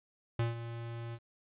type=tone with ADSR envelope; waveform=square; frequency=116.7 Hz; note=A#2; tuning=2 cents sharp; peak=-28 dBFS; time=0.39-1.19 s; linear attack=4 ms; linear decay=150 ms; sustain=-12 dB; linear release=53 ms; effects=resampled to 8000 Hz + 11-bit